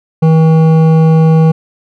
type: tone with hard clipping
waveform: sine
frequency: 160.3 Hz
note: E3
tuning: 48 cents flat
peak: -6 dBFS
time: 0.22-1.52 s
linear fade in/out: 10 ms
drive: 11 dB
effects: none